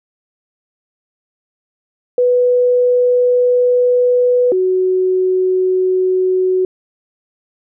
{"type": "tone pair in turn", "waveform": "sine", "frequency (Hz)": [493.9, 371.3], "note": ["B4", "F#4"], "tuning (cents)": [0, 6], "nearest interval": "perfect fourth", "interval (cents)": 494, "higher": "first", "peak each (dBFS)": [-9, -11], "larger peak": "first", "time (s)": [[2.18, 4.52], [4.52, 6.65]], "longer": "first", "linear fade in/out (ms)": 2, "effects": []}